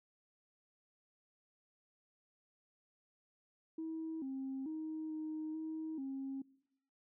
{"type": "tone with pitch steps", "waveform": "sine", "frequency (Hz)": [321.6, 267, 314.3, 311.5, 316.8, 269.8], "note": ["E4", "C4", "D#4", "D#4", "D#4", "C#4"], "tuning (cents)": [-43, 35, 18, 2, 31, -47], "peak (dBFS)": -38, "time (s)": [3.78, 6.42], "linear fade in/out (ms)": 5, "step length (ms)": 440, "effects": ["noise-tail reverb RT60 0.9 s tail -24 dB re dry", "tanh soft clip ceiling -35 dBFS"]}